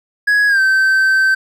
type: tone with pitch glide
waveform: triangle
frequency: 1669 to 1548.3 Hz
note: G#6 to G6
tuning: +8 to -22 cents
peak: -8 dBFS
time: 0.27-1.35 s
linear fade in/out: 10 ms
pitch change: -130 cents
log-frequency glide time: 0.48-0.6 s
effects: none